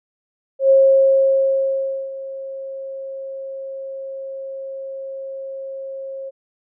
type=tone with ADSR envelope; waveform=sine; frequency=539 Hz; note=C#5; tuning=49 cents flat; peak=-8 dBFS; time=0.59-6.31 s; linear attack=110 ms; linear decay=1400 ms; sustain=-19 dB; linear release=28 ms; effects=none